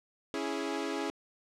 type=chord; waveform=sawtooth; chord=C# minor; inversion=none; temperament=equal with one note detuned; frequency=278.1 / 329.6 / 415.3 Hz; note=C#4 / E4 / G#4; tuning=+6 / 0 / 0 cents; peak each=-33 dBFS; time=0.34-1.1 s; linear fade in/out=0 ms; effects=low-pass 7000 Hz 12 dB/octave